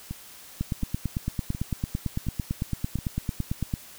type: two click trains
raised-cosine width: 5 ms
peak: -20 / -14 dBFS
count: 5 / 29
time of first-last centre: 0.11-2.988 / 0.61-3.738 s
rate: 1.39 / 8.95 Hz
effects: white hiss -47 dBFS RMS until 3.98 s